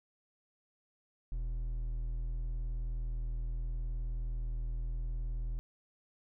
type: tone with hard clipping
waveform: triangle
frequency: 40.38 Hz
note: E1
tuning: 35 cents flat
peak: -35 dBFS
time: 1.32-5.59 s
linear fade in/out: 0 ms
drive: 9 dB
effects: none